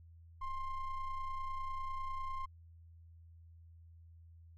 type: ring-modulated tone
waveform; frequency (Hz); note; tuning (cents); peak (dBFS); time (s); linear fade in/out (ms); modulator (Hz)
triangle; 522; C5; -4; -32; 0.41-2.46; 10; 537
effects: added 83 Hz sine -55 dBFS peak until 4.57 s